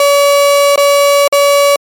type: tone with dropouts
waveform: 35% pulse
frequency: 568 Hz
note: C#5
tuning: 42 cents sharp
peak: -4 dBFS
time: 0-1.76 s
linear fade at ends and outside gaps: 2 ms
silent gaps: 0.759-0.776 / 1.278-1.325 s
effects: MP3 64 kbps